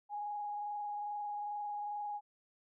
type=tone with frequency modulation; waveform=sine; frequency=828 Hz; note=G#5; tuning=5 cents flat; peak=-37 dBFS; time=0.09-2.21 s; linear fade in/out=50 ms; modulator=22.4 Hz; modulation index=0.49; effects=none